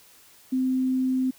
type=tone; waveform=sine; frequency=258.8 Hz; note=C4; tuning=19 cents flat; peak=-21 dBFS; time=0.52-1.31 s; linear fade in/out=10 ms; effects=white hiss -54 dBFS RMS until 1.38 s